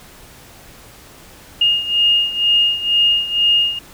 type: beating tone pair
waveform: sine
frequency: 2841 / 2843.1 Hz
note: F7 / F7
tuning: +29 / +30 cents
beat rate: 2.1 Hz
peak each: -14 / -18 dBFS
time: 1.61-3.79 s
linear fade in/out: 5 ms
effects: pink hiss -42 dBFS RMS until 3.93 s